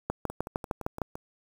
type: two click trains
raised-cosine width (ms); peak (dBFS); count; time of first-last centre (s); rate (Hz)
1; -14 / -23; 7 / 6; 0.1-1.017 / 0.3-1.155; 6.54 / 5.85
effects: 7-bit